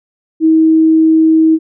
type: tone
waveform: sine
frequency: 319.5 Hz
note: D#4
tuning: 46 cents sharp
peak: -5 dBFS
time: 0.4-1.59 s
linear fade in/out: 50 ms
effects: none